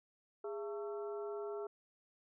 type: harmonic tone with a mistuned harmonic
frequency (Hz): 223.5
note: A3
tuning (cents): +27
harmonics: 2 / 3 / 4 / 5 / 6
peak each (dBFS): -40 / -49 / -54 / -57 / -53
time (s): 0.44-1.67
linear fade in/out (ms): 5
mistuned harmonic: 2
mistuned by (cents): -140
effects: none